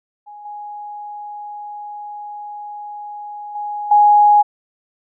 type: tone with level steps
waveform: sine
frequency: 830.6 Hz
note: G#5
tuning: in tune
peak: -34 / -28 / -22 / -7 dBFS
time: 0.26-4.43 s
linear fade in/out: 20 ms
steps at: 0.45 / 3.55 / 3.91 s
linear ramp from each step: 5 ms
effects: none